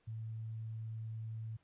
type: tone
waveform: sine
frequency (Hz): 111.3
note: A2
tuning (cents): +20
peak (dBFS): -40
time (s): 0.07-1.57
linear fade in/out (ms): 10
effects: pink hiss -75 dBFS RMS until 1.63 s + resampled to 8000 Hz